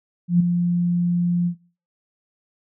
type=tone with ADSR envelope; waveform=sine; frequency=174.61 Hz; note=F3; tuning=in tune; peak=-10 dBFS; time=0.28-1.55 s; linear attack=120 ms; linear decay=8 ms; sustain=-7 dB; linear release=84 ms; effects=noise-tail reverb RT60 0.4 s tail -21 dB re dry